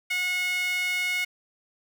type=tone with high-pass filter; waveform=sawtooth; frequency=727 Hz; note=F#5; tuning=31 cents flat; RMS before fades=-27 dBFS; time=0.1-1.25 s; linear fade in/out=10 ms; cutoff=2200 Hz; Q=5; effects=none